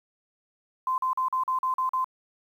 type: tone bursts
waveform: sine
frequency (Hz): 1034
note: C6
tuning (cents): -21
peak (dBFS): -23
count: 8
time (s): 0.87-2.044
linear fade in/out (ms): 2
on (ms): 110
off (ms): 42
effects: 9-bit